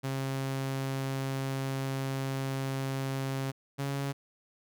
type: tone pair in turn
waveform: sawtooth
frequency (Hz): 134.7 / 138.89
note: C#3 / C#3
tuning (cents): -49 / +4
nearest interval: minor second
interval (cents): 53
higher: second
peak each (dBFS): -27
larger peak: neither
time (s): 0.03-3.52 / 3.78-4.13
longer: first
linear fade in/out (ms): 20
effects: none